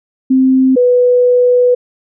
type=tone pair in turn; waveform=sine; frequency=261.6 / 493.8 Hz; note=C4 / B4; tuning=0 / 0 cents; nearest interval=major seventh; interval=1100 cents; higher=second; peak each=-6 dBFS; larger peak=neither; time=0.3-0.76 / 0.76-1.75 s; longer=second; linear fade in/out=10 ms; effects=none